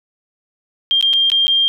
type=tone with dropouts; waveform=sine; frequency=3196 Hz; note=G7; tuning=33 cents sharp; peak=-11 dBFS; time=0.91-1.68 s; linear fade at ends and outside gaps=0 ms; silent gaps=1.011-1.026 / 1.132-1.136 / 1.301-1.318 / 1.469-1.48 s; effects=none